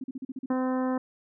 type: tone bursts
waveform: sine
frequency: 261.6 Hz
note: C4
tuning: in tune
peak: -32 dBFS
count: 8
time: 0.01-0.53 s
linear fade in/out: 5 ms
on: 30 ms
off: 40 ms
type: harmonic tone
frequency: 257.1 Hz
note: C4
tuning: 30 cents flat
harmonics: 1 / 2 / 3 / 4 / 5 / 6 / 7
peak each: -26 / -32 / -37 / -37 / -43 / -46 / -48 dBFS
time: 0.5-0.98 s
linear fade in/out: 5 ms
effects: none